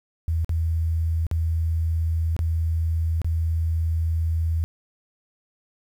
sine tone with dropouts, 81.6 Hz, E2, 17 cents flat, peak -20 dBFS, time 0.28-4.64 s, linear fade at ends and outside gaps 0 ms, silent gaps 0.446-0.493 / 1.267-1.313 / 2.365-2.391 / 3.217-3.245 s, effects 9-bit

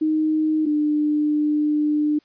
sine tone pair in turn, 311.1 / 299.6 Hz, D#4 / D4, 0 / +35 cents, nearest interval minor second, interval 65 cents, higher first, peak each -17 dBFS, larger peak neither, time 0.01-0.66 / 0.66-2.19 s, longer second, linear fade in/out 10 ms, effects white hiss -61 dBFS RMS until 2.24 s + resampled to 11025 Hz

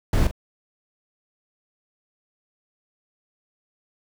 brown noise with echo, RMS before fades -19 dBFS, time 0.13-0.27 s, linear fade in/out 2 ms, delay 42 ms, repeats 1, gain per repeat -11 dB, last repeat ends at 0.312 s, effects none

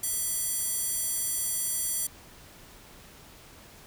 square tone with high-pass filter, 659.3 Hz, E5, in tune, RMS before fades -30 dBFS, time 0.03-2.07 s, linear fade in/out 5 ms, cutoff 9100 Hz, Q 1.5, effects pink hiss -51 dBFS RMS until 3.86 s

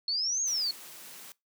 sine exponential two-way sweep, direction up then down, 4297 to 6645 to 4297 Hz, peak -27 dBFS, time 0.08-0.71 s, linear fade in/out 2 ms, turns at 0.42 s
white high-pass noise, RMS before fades -47 dBFS, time 0.47-1.32 s, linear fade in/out 0 ms, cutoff 140 Hz, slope 96 dB/octave
effects noise-tail reverb RT60 0.2 s tail -22 dB re dry

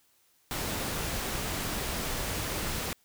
pink noise, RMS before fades -33 dBFS, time 0.51-2.93 s, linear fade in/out 0 ms, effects white hiss -67 dBFS RMS until 3.04 s

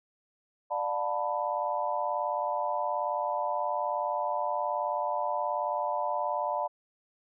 sine chord, B half-diminished seventh, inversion first, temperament just, 592.7 / 711.2 / 889 / 987.8 Hz, D5 / F5 / A5 / B5, +16 / +31 / +18 / 0 cents, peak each -33 / -34 / -33 / -33 dBFS, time 0.7-6.68 s, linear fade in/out 20 ms, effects none

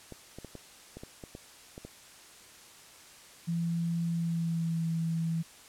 clicks, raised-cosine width 2 ms, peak -29 dBFS, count 10, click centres 0.123 / 0.386 / 0.447 / 0.553 / 0.97 / 1.035 / 1.238 / 1.351 / 1.779 / 1.85 s
sine tone with pitch glide, 168.6 to 164.46 Hz, E3 to E3, +39 to -4 cents, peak -28 dBFS, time 3.47-5.43 s, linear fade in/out 20 ms, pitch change -43 cents, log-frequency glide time 4.07-4.85 s
effects white hiss -53 dBFS RMS until 5.68 s + low-pass 10000 Hz 12 dB/octave

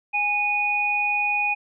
sine tone pair together, 825 / 2475 Hz, G#5 / D#7, -12 / -10 cents, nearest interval octave + perfect fifth, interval 1902 cents, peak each -26 / -21 dBFS, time 0.13-1.55 s, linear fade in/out 20 ms, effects none

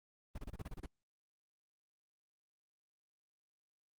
brown noise bursts, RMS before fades -43 dBFS, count 9, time 0.35-0.861 s, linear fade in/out 5 ms, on 31 ms, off 29 ms, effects Opus 32 kbps

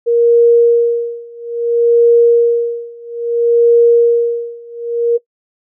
sine tone with tremolo, 470 Hz, A#4, 14 cents sharp, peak -4 dBFS, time 0.06-5.18 s, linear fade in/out 20 ms, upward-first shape sine, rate 0.6 Hz, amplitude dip 95%, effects noise-tail reverb RT60 0.1 s tail -19 dB re dry

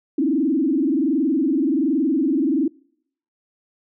sine tone with frequency modulation, 293.7 Hz, D4, in tune, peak -16 dBFS, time 0.18-2.68 s, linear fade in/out 5 ms, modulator 21.3 Hz, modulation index 1.9, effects noise-tail reverb RT60 0.7 s tail -26 dB re dry

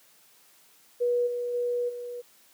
sine tone with level steps, 485.2 Hz, B4, 31 cents flat, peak -22 / -28 / -25 / -34 dBFS, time 1-2.22 s, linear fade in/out 20 ms, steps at 1.26 / 1.53 / 1.88 s, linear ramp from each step 20 ms, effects white hiss -59 dBFS RMS until 2.53 s + high-pass 150 Hz 12 dB/octave

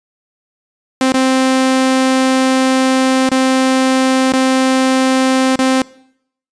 sawtooth tone with dropouts, 261.6 Hz, C4, in tune, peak -6 dBFS, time 1.01-5.82 s, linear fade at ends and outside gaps 2 ms, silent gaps 1.122-1.141 / 3.291-3.316 / 4.323-4.335 / 5.558-5.59 s, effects noise-tail reverb RT60 0.7 s tail -22 dB re dry + resampled to 22050 Hz

